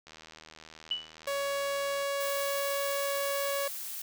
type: click train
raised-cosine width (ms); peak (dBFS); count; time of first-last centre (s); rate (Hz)
0.2; -31; 156; 0.07-2.027; 79.2
type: tone with exponential decay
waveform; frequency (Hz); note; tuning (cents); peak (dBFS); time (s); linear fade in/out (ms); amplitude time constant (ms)
sine; 2960; F#7; 0; -25; 0.91-1.14; 2; 49
type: tone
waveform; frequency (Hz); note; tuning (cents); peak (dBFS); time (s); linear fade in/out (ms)
sawtooth; 560; C#5; +18; -26; 1.27-3.68; 5
type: noise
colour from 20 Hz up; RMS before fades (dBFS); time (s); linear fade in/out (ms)
blue; -39; 2.2-4.02; 5
effects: none